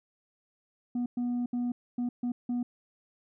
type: tone bursts at uneven times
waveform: sine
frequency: 243.5 Hz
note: B3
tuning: 24 cents flat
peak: -25 dBFS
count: 6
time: 0.95-1.06 / 1.17-1.46 / 1.53-1.72 / 1.98-2.09 / 2.23-2.32 / 2.49-2.63 s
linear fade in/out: 5 ms
effects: tanh soft clip ceiling -27 dBFS